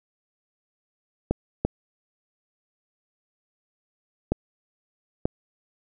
clicks, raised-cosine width 2 ms, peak -8 dBFS, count 4, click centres 1.31 / 1.65 / 4.32 / 5.255 s, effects none

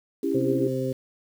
sine chord, C# diminished, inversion none, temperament just, 277.2 / 332.6 / 399.1 Hz, C#4 / E4 / G4, 0 / +16 / +31 cents, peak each -27 dBFS, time 0.23-0.68 s, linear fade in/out 5 ms
harmonic tone, 130.81 Hz, C3, in tune, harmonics 1 / 2 / 3 / 4, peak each -30 / -30 / -30 / -30 dBFS, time 0.34-0.93 s, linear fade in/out 10 ms
effects 8-bit

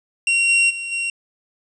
45% pulse tone with level steps, 2747 Hz, F7, 29 cents flat, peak -15 / -13 / -26 / -21 dBFS, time 0.27-1.1 s, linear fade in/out 2 ms, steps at 0.48 / 0.69 / 0.91 s, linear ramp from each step 20 ms, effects resampled to 22050 Hz + 9-bit

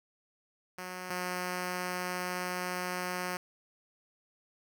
5% pulse tone pair in turn, 182.5 / 180.72 Hz, F#3 / F#3, -24 / -40 cents, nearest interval unison, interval 16 cents, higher first, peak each -28 / -22 dBFS, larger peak second, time 0.78-1.1 / 1.1-3.37 s, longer second, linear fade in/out 2 ms, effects none

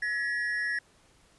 triangle ring-modulated tone, 1799 Hz, A6, 38 cents sharp, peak -23 dBFS, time 0.02-0.79 s, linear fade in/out 5 ms, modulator 112 Hz, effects pink hiss -62 dBFS RMS until 1.38 s + resampled to 24000 Hz

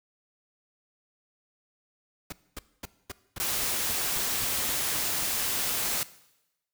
pink noise bursts, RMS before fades -37 dBFS, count 12, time 2.3-5.24 s, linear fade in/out 5 ms, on 25 ms, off 240 ms
white noise, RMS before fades -29 dBFS, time 3.4-6.03 s, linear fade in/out 0 ms
effects noise-tail reverb RT60 0.9 s tail -18 dB re dry

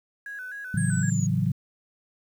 sine tone with vibrato, 1578 Hz, G6, 11 cents sharp, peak -34 dBFS, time 0.26-1.1 s, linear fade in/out 2 ms, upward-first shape square, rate 3.9 Hz, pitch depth 83 cents each way
sine chord, F# minor seventh, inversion first, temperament equal, 110 / 138.59 / 164.81 / 185 Hz, A2 / C#3 / E3 / F#3, 0 / 0 / 0 / 0 cents, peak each -27 dBFS, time 0.74-1.52 s, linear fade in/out 5 ms
sine exponential sweep, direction down, 8740 to 6645 Hz, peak -34 dBFS, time 0.77-1.27 s, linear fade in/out 10 ms
effects 9-bit

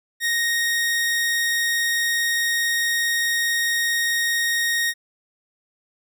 sawtooth tone, 1864.7 Hz, A#6, in tune, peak -16 dBFS, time 0.2-4.94 s, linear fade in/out 50 ms, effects none

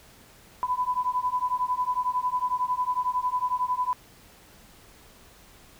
sine beating tone pair, 994 / 1005 Hz, B5 / B5, +11 / +30 cents, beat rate 11 Hz, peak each -27 dBFS, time 0.63-3.93 s, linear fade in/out 0 ms, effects pink hiss -53 dBFS RMS until 5.79 s

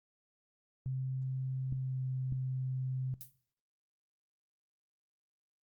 sine tone with pitch glide, 131.1 to 129.97 Hz, C3 to C3, +4 to -11 cents, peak -33 dBFS, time 0.86-3.14 s, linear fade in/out 0 ms, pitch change -15 cents, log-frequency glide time 1.75-2.02 s
clicks, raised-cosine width 5 ms, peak -29 dBFS, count 2, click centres 1.725 / 2.324 s
violet noise with exponential decay, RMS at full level -42 dBFS, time 3.21-3.35 s, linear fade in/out 0 ms, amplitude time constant 29 ms
effects noise-tail reverb RT60 0.6 s tail -19 dB re dry + Opus 48 kbps

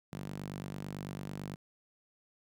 sawtooth tone with high-pass filter, 49 Hz, G1, in tune, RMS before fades -42 dBFS, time 0.12-1.56 s, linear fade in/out 10 ms, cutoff 160 Hz, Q 2.3, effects none

